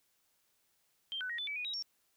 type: tone with pitch steps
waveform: sine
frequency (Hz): 3159 / 1501 / 1886 / 3498 / 2295 / 2466 / 3821 / 5500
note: G7 / F#6 / A#6 / A7 / D7 / D#7 / A#7 / F8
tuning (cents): +13 / +24 / +20 / -11 / -40 / -16 / +42 / -27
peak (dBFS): -36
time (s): 1.12-1.824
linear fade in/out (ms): 0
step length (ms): 88
effects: white hiss -75 dBFS RMS until 2.16 s